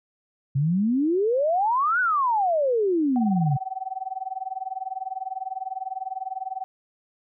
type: exponential two-way sweep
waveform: sine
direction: up then down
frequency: 130.81 to 1520 to 130.81 Hz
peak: -19 dBFS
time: 0.55-3.57 s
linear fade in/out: 10 ms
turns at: 2 s
type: tone with tremolo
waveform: sine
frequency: 759 Hz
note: F#5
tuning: 44 cents sharp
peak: -25 dBFS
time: 3.16-6.64 s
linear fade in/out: 0 ms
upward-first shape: sine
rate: 20 Hz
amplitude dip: 95%
effects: none

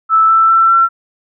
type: tone with pitch steps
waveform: sine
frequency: 1315 / 1327.2 / 1339.5 / 1352 Hz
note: E6 / E6 / E6 / E6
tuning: -5 / +11 / +27 / +43 cents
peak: -6 dBFS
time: 0.09-0.89 s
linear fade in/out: 50 ms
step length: 200 ms
effects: none

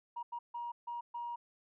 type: tone bursts at uneven times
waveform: sine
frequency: 950 Hz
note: A#5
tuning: 33 cents sharp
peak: -37 dBFS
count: 5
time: 0.16-0.23 / 0.32-0.39 / 0.54-0.72 / 0.87-1.01 / 1.14-1.36 s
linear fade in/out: 10 ms
effects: tanh soft clip ceiling -33 dBFS

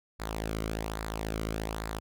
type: tone with flanger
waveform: sawtooth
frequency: 54.3 Hz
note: A1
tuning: 22 cents flat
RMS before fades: -35 dBFS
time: 0.19-2 s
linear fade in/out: 20 ms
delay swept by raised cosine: 0.33 to 1.17 ms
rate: 1.2 Hz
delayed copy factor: -0.6
effects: none

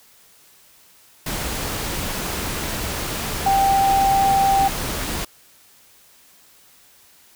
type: tone in noise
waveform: sine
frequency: 784 Hz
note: G5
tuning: in tune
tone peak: -14 dBFS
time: 3.46-4.68 s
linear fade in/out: 5 ms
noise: pink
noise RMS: -26 dBFS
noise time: 1.26-5.25 s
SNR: +9 dB
effects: white hiss -52 dBFS RMS until 7.35 s

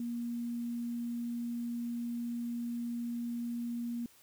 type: tone with quantisation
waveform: sine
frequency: 236.9 Hz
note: A#3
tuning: 28 cents sharp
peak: -34 dBFS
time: 0-4.06 s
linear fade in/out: 2 ms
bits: 10
effects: white hiss -62 dBFS RMS until 4.22 s

